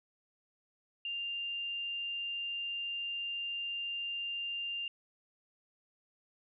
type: tone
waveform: sine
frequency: 2794 Hz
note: F7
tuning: in tune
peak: -35 dBFS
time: 1.05-4.88 s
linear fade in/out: 2 ms
effects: none